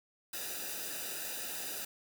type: noise with comb filter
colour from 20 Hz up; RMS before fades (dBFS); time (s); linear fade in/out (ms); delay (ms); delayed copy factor
white; -40; 0.33-1.85; 5; 0.92; -0.8
effects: none